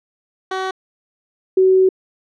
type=tone pair in turn; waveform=15% pulse / sine; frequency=377.9 / 376.5 Hz; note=F#4 / F#4; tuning=+37 / +30 cents; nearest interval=unison; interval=7 cents; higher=first; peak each=-14 / -9 dBFS; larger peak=second; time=0.51-0.71 / 1.57-1.89 s; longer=second; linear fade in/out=5 ms; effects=low-pass 4000 Hz 12 dB/octave